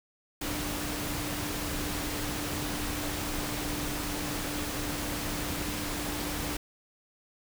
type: tone in noise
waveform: sine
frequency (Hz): 296.3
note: D4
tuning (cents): +15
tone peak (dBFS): -38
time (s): 0.41-6.57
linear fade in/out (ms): 5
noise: pink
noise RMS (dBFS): -34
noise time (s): 0.41-6.57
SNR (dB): -7
effects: none